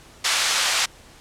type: band-pass noise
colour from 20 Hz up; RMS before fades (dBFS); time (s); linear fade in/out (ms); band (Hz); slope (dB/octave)
white; -21; 0.24-0.86; 10; 840 to 6300; 12
effects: pink hiss -48 dBFS RMS until 1.2 s + low-pass 10000 Hz 12 dB/octave